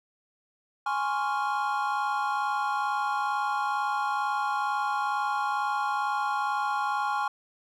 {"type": "chord", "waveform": "triangle", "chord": "Db major seventh", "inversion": "second", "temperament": "equal", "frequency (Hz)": [830.6, 1046.5, 1108.7, 1396.9], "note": ["Ab5", "C6", "Db6", "F6"], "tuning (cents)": [0, 0, 0, 0], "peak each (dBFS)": [-27, -32, -30, -31], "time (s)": [0.86, 7.28], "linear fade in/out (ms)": 5, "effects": []}